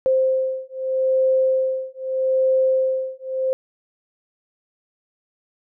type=beating tone pair; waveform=sine; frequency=523 / 523.8 Hz; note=C5 / C5; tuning=-1 / +2 cents; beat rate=0.8 Hz; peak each=-20 dBFS; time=0.06-3.53 s; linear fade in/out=0 ms; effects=none